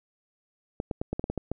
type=clicks; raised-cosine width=2 ms; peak=-16 dBFS; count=9; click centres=0.801 / 0.912 / 1.015 / 1.13 / 1.195 / 1.241 / 1.3 / 1.377 / 1.516 s; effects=none